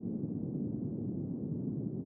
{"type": "band-pass noise", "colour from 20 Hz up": "white", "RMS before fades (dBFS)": -37, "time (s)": [0, 2.05], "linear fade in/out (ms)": 50, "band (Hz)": [120, 280], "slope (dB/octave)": 24, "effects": []}